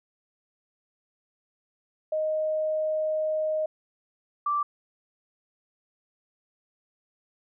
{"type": "tone pair in turn", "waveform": "sine", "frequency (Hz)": [622.3, 1170], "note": ["D#5", "D6"], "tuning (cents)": [0, -7], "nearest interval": "major seventh", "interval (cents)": 1093, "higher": "second", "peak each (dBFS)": [-24, -23], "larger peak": "second", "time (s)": [[2.12, 3.66], [4.46, 4.63]], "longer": "first", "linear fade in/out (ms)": 5, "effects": []}